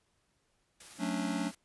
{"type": "noise with tremolo", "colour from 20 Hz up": "white", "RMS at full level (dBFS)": -50, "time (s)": [0.8, 1.55], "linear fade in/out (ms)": 5, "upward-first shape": "triangle", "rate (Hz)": 19, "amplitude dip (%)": 25}
{"type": "chord", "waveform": "square", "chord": "D major seventh", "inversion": "first", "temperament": "just", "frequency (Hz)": [183.54, 220.2, 275.3, 293.7], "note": ["F#3", "A3", "C#4", "D4"], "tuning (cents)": [-14, 2, -12, 0], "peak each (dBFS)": -38, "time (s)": [0.98, 1.52], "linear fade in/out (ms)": 50}
{"effects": ["pink hiss -75 dBFS RMS until 1.64 s", "resampled to 24000 Hz"]}